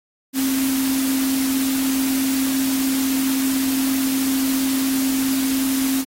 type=tone in noise; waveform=sine; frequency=266.9 Hz; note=C4; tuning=35 cents sharp; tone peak=-18 dBFS; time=0.33-6.05 s; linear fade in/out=50 ms; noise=white; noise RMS=-27 dBFS; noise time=0.33-6.05 s; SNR=+6 dB; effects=AAC 48 kbps